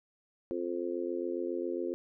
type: harmonic tone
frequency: 87.31 Hz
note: F2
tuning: in tune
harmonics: 3 / 4 / 5 / 6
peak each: -40 / -34 / -39 / -40 dBFS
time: 0.51-1.94 s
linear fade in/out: 0 ms
effects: none